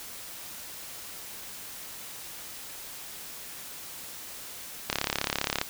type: click train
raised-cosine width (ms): 0.2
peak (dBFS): -8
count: 26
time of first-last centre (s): 4.9-5.614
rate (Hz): 35
effects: white hiss -42 dBFS RMS until 5.69 s